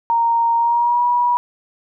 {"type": "tone with pitch glide", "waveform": "sine", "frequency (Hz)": [929, 968.5], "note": ["A#5", "B5"], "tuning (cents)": [-6, -34], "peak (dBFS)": -13, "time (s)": [0.1, 1.37], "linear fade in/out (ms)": 0, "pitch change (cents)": 72, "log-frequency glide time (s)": [0.56, 1.04], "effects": []}